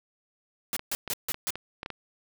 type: noise bursts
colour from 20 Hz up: white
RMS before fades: -30 dBFS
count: 5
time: 0.73-1.505 s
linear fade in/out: 0 ms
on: 35 ms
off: 150 ms
type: clicks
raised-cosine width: 0.3 ms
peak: -19 dBFS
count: 9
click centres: 0.756 / 0.794 / 1.077 / 1.344 / 1.499 / 1.556 / 1.831 / 1.861 / 1.903 s
effects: none